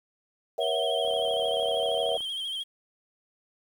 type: chord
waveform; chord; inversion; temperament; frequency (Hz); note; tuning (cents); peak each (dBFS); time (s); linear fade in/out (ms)
sine; F# dominant seventh; first; equal with one note detuned; 475.7 / 554.4 / 659.3 / 740; A#4 / C#5 / E5 / F#5; +35 / 0 / 0 / 0; -31 / -31 / -29 / -34; 0.58-2.17; 5
type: tone with vibrato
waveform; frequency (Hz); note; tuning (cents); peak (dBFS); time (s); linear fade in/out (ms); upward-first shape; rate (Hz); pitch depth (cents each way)
triangle; 3195; G7; +32; -29; 0.6-2.64; 20; sine; 13; 58
type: click train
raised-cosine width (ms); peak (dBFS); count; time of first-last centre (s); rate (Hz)
1; -34; 41; 1.05-2.206; 34.6
effects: 9-bit